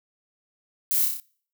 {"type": "noise with echo", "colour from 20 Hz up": "violet", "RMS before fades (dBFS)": -24, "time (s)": [0.91, 1.05], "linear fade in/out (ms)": 0, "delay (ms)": 30, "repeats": 5, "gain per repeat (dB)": -3, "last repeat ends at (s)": 1.2, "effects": ["noise-tail reverb RT60 0.5 s tail -24 dB re dry"]}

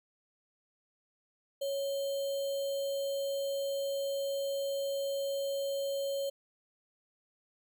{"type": "tone with sample-and-hold", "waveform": "sine", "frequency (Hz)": 554, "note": "C#5", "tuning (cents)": -1, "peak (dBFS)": -31, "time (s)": [1.61, 6.3], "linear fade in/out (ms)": 10, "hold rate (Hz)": 3675, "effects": []}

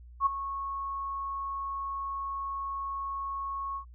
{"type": "tone with ADSR envelope", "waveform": "sine", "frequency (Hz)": 1100, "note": "C#6", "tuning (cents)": -14, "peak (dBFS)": -19, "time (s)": [0.2, 3.85], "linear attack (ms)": 62, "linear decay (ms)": 12, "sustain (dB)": -13, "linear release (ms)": 91, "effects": ["added 60 Hz sine -47 dBFS peak until 3.94 s"]}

